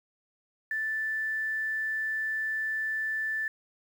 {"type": "tone with quantisation", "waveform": "sine", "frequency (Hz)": 1760, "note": "A6", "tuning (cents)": 0, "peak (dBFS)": -28, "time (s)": [0.71, 3.48], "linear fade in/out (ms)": 2, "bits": 9, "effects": []}